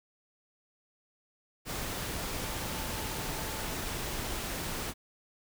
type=tone in noise; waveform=sine; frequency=880 Hz; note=A5; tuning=in tune; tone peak=-47 dBFS; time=2.41-3.75 s; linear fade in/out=50 ms; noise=pink; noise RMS=-36 dBFS; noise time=1.65-4.94 s; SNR=-14 dB; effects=none